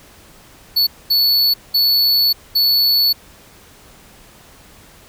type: tone bursts at uneven times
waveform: square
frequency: 4435 Hz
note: C#8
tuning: in tune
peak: -12 dBFS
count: 4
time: 0.76-0.87 / 1.1-1.54 / 1.74-2.33 / 2.55-3.13 s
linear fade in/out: 10 ms
effects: pink hiss -45 dBFS RMS until 5.08 s